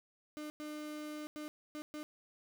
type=tone bursts at uneven times; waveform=35% pulse; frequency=301.7 Hz; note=D4; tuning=47 cents sharp; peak=-40 dBFS; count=5; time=0.37-0.5 / 0.6-1.27 / 1.36-1.48 / 1.75-1.82 / 1.94-2.03 s; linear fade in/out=0 ms; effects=none